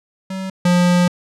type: tone pair in turn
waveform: square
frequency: 190 / 177.27 Hz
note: F#3 / F3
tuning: +46 / +26 cents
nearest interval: minor second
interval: 120 cents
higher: first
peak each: -24 / -12 dBFS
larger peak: second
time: 0.3-0.5 / 0.65-1.08 s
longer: second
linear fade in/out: 5 ms
effects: low-pass 9000 Hz 12 dB/octave